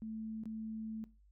sine tone with dropouts, 220 Hz, A3, in tune, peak -40 dBFS, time 0.02-1.04 s, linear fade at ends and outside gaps 0 ms, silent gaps 0.436-0.456 s, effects noise-tail reverb RT60 0.3 s tail -19 dB re dry + added 50 Hz sine -62 dBFS peak until 1.31 s

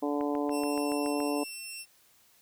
harmonic tone, 145.3 Hz, D3, 18 cents flat, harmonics 2 / 3 / 4 / 5 / 6 / 7, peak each -30 / -34 / -36 / -38 / -40 / -41 dBFS, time 0.02-1.44 s, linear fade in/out 10 ms
click train, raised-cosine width 0.5 ms, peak -28 dBFS, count 8, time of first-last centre 0.21-1.203 s, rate 7.05 Hz
15% pulse tone, 2701 Hz, E7, 42 cents sharp, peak -32 dBFS, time 0.5-1.86 s, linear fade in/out 50 ms
effects white hiss -63 dBFS RMS until 2.41 s

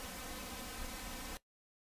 pink noise with comb filter, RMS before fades -45 dBFS, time 0-1.37 s, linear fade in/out 0 ms, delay 3.9 ms, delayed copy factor +0.95, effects noise-tail reverb RT60 0.1 s tail -17 dB re dry + resampled to 32000 Hz

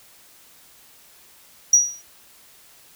sine tone with exponential decay, 5780 Hz, F#8, 41 cents flat, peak -6 dBFS, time 1.73-2.02 s, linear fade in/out 5 ms, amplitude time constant 61 ms, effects tanh soft clip ceiling -6 dBFS + white hiss -51 dBFS RMS until 2.95 s

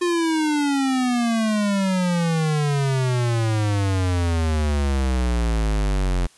square exponential sweep, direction down, 355.7 to 43.65 Hz, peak -19 dBFS, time 0.01-6.27 s, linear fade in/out 10 ms, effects white hiss -53 dBFS RMS until 6.37 s + resampled to 24000 Hz

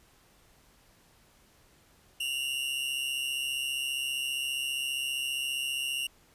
45% pulse tone pair together, 2762 / 2897 Hz, F7 / F#7, -20 / -37 cents, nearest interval minor second, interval 83 cents, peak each -33 / -33 dBFS, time 2.2-6.07 s, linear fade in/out 5 ms, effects pink hiss -62 dBFS RMS until 6.34 s + resampled to 32000 Hz

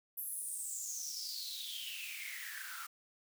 white noise with high-pass filter sweep, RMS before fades -43 dBFS, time 0.17-2.87 s, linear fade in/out 10 ms, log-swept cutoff 12000 to 1300 Hz, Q 9.6, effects none

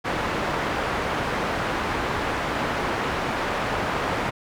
white low-pass noise, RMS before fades -26 dBFS, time 0.04-4.31 s, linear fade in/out 20 ms, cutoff 1400 Hz, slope 12 dB/octave, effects none

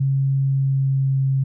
sine tone with pitch glide, 136.1 to 134.69 Hz, C#3 to C#3, -31 to -49 cents, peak -16 dBFS, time 0-1.44 s, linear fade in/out 10 ms, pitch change -18 cents, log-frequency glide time 0.42-1.24 s, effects none

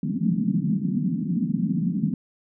pink band-pass noise, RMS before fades -24 dBFS, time 0.03-2.14 s, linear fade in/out 2 ms, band 160 to 250 Hz, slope 48 dB/octave, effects none

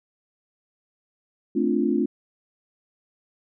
sine chord, D minor seventh, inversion second, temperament equal, 220 / 261.6 / 293.7 / 349.2 Hz, A3 / C4 / D4 / F4, 0 / 0 / 0 / 0 cents, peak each -25 dBFS, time 1.55-2.06 s, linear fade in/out 10 ms, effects none

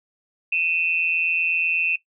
sine tone pair together, 2511 / 2679 Hz, D#7 / E7, +15 / +27 cents, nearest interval minor second, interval 112 cents, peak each -22 dBFS, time 0.52-1.96 s, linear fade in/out 5 ms, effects noise-tail reverb RT60 0.1 s tail -18 dB re dry

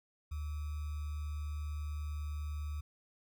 sine tone with sample-and-hold, 74.8 Hz, D2, 32 cents sharp, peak -36 dBFS, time 0.31-2.81 s, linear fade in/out 10 ms, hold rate 1225 Hz, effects none

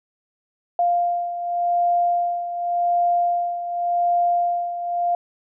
sine beating tone pair, 698.5 / 699.38 Hz, F5 / F5, 0 / +2 cents, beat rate 0.88 Hz, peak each -19 / -25 dBFS, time 0.79-5.15 s, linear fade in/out 2 ms, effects none

